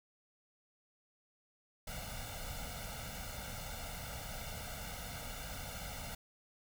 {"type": "noise with comb filter", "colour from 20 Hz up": "pink", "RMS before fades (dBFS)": -44, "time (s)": [1.87, 6.15], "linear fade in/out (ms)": 5, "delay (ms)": 1.4, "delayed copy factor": 0.95, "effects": []}